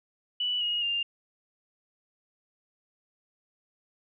sine tone with pitch steps, 2960 / 2879 / 2800 Hz, F#7 / F#7 / F7, 0 / -48 / +4 cents, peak -26 dBFS, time 0.4-1.03 s, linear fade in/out 5 ms, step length 210 ms, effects none

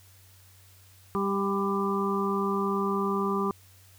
harmonic tone with a mistuned harmonic, 197.3 Hz, G3, 11 cents sharp, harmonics 1 / 2 / 4 / 5 / 6, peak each -29 / -29 / -40 / -34 / -31 dBFS, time 1.15-3.51 s, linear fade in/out 0 ms, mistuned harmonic 5, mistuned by +26 cents, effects added 94 Hz sine -55 dBFS peak until 3.98 s + white hiss -58 dBFS RMS until 3.98 s

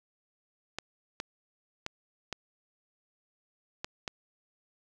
clicks, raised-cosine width 0.2 ms, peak -17 dBFS, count 6, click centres 0.786 / 1.201 / 1.864 / 2.327 / 3.845 / 4.078 s, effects none

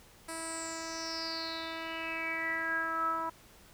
10% pulse tone with low-pass filter sweep, 326.6 Hz, E4, 16 cents flat, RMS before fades -36 dBFS, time 0.28-3.3 s, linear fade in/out 10 ms, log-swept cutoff 9900 to 1100 Hz, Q 8.9, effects pink hiss -58 dBFS RMS until 3.73 s

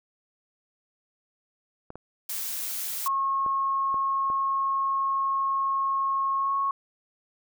clicks, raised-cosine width 1 ms, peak -25 dBFS, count 5, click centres 1.904 / 1.956 / 3.463 / 3.943 / 4.301 s
blue noise, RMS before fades -32 dBFS, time 2.29-3.08 s, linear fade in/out 5 ms
sine tone with pitch glide, 1087 to 1099.6 Hz, C#6 to C#6, -34 to -14 cents, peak -23 dBFS, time 3.06-6.71 s, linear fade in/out 2 ms, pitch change +20 cents, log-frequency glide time 6.36-6.54 s
effects none

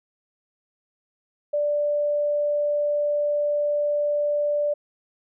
sine tone, 587.3 Hz, D5, in tune, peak -20 dBFS, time 1.53-4.74 s, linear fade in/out 10 ms, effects none

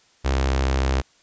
sawtooth tone with notch filter, 66.5 Hz, C2, 29 cents sharp, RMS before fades -21 dBFS, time 0.24-1.02 s, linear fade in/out 20 ms, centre 170 Hz, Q 1.1, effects white hiss -58 dBFS RMS until 1.22 s + resampled to 16000 Hz

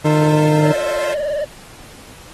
harmonic tone, 152.3 Hz, D#3, 37 cents flat, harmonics 1 / 2 / 3 / 4 / 6, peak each -14 / -17 / -19 / -20 / -22 dBFS, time 0.04-0.73 s, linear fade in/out 20 ms
10% pulse chord, F major seventh, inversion none, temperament equal, 349.2 / 440 / 523.3 / 659.3 Hz, F4 / A4 / C5 / E5, 0 / 0 / 0 / 0 cents, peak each -21 / -24 / -22 / -26 dBFS, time 0.04-1.15 s, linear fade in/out 20 ms
triangle tone with vibrato, 589 Hz, D5, 5 cents sharp, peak -16 dBFS, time 0.62-1.45 s, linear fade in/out 10 ms, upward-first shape sine, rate 19 Hz, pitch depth 88 cents each way
effects pink hiss -41 dBFS RMS until 2.33 s + AAC 32 kbps

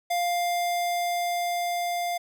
square tone with level ramp, 700 Hz, F5, 4 cents sharp, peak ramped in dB -24 to -27 dBFS, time 0.1-2.18 s, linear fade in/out 10 ms, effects none

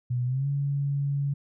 sine tone with pitch glide, 123.47 to 141.01 Hz, B2 to C#3, 0 to +30 cents, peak -24 dBFS, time 0.1-1.34 s, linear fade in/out 10 ms, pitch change +230 cents, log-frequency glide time 0.25-0.47 s, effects none

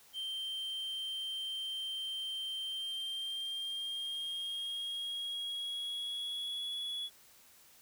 triangle tone with pitch glide, 3136 to 3381 Hz, G7 to G#7, 0 to +30 cents, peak -35 dBFS, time 0.13-7.1 s, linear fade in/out 50 ms, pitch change +130 cents, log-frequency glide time 2.62-6.75 s, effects white hiss -61 dBFS RMS until 7.81 s

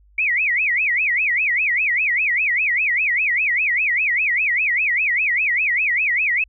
sine tone with vibrato, 2217 Hz, C#7, in tune, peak -16 dBFS, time 0.18-6.44 s, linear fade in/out 5 ms, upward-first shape sine, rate 5 Hz, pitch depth 280 cents each way, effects added 50 Hz sine -50 dBFS peak until 6.48 s

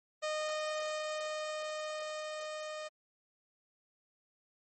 sawtooth tone with level ramp, 615 Hz, D#5, 20 cents flat, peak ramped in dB -29 to -36 dBFS, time 0.22-2.89 s, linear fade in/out 20 ms, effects MP3 32 kbps

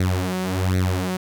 sawtooth tone with flanger, 92.5 Hz, F#2, in tune, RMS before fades -22 dBFS, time 0-1.17 s, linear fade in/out 5 ms, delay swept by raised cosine 0.49 to 5.49 ms, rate 1.3 Hz, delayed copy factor +0.85, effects none

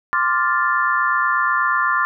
sine chord, D minor seventh, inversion third, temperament equal, 1046.5 / 1174.7 / 1396.9 / 1760 Hz, C6 / D6 / F6 / A6, 0 / 0 / 0 / 0 cents, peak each -21 dBFS, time 0.13-2.05 s, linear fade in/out 0 ms, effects none

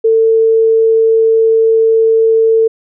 sine tone, 448.2 Hz, A4, 32 cents sharp, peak -6 dBFS, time 0.04-2.68 s, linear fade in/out 10 ms, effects none

